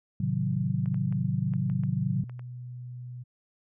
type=chord; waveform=sine; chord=A diminished seventh; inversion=none; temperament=equal with one note detuned; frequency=110 / 133.64 / 155.56 / 185 Hz; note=A2 / C3 / Eb3 / Gb3; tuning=0 / +37 / 0 / 0 cents; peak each=-32 / -29 / -32 / -30 dBFS; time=0.2-2.24 s; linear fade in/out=5 ms
type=clicks; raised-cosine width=0.5 ms; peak=-34 dBFS; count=8; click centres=0.859 / 0.944 / 1.125 / 1.537 / 1.699 / 1.836 / 2.296 / 2.394 s
type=tone; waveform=sine; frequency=123.6 Hz; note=B2; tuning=2 cents sharp; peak=-37 dBFS; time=2.07-3.24 s; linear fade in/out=20 ms
effects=none